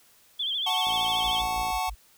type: tone with vibrato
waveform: sine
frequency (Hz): 3305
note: G#7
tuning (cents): -9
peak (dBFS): -26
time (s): 0.39-1.42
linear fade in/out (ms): 10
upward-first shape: sine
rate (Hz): 13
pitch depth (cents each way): 100
type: chord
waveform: square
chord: F# minor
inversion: none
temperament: equal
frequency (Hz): 740 / 880 / 1108.7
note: F#5 / A5 / C#6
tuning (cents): 0 / 0 / 0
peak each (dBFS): -30 / -31 / -34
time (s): 0.66-1.9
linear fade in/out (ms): 10
type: click train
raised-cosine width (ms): 2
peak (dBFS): -31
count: 48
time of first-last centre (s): 0.87-1.703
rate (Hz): 56.4
type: tone bursts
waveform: sine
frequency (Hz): 52.2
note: G#1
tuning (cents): +10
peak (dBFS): -34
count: 5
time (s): 1.24-1.952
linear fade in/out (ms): 20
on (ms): 80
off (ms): 78
effects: white hiss -59 dBFS RMS until 2.17 s